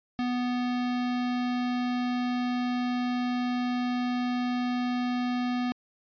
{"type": "tone", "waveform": "square", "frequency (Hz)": 246.9, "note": "B3", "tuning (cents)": 0, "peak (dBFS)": -27, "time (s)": [0.19, 5.72], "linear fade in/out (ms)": 0, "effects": ["resampled to 11025 Hz"]}